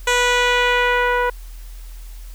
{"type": "tone with low-pass filter sweep", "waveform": "10% pulse", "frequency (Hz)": 490, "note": "B4", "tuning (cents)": -14, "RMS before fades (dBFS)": -17, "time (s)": [0.07, 1.3], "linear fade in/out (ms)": 5, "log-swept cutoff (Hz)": [8400, 1200], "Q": 0.94, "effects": ["added 41 Hz sine -32 dBFS peak until 2.34 s", "white hiss -48 dBFS RMS until 2.34 s"]}